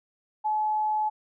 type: tone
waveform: sine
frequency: 856 Hz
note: A5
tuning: 48 cents flat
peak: -23 dBFS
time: 0.44-1.1 s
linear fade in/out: 20 ms
effects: none